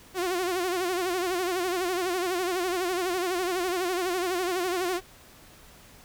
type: tone with vibrato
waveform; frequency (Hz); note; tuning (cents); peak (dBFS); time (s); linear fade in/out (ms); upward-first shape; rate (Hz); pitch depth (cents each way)
sawtooth; 361.3; F#4; -41; -22; 0.14-5.01; 50; sine; 12; 88
effects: pink hiss -52 dBFS RMS until 6.04 s